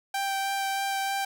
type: tone with vibrato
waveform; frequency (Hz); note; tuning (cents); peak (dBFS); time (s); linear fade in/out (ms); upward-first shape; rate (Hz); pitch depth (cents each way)
sawtooth; 784; G5; 0; -23; 0.14-1.25; 5; sine; 3.2; 9
effects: none